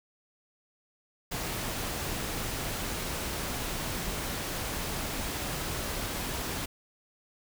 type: noise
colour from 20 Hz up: pink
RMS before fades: -34 dBFS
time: 1.31-6.66 s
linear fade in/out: 10 ms
effects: none